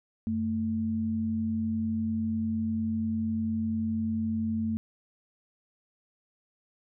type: tone pair together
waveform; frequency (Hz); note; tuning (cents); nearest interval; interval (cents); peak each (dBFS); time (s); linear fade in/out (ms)
sine; 93.4 / 222.1; F#2 / A3; +17 / +16; octave + minor third; 1499; -35 / -27; 0.27-4.77; 0
effects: none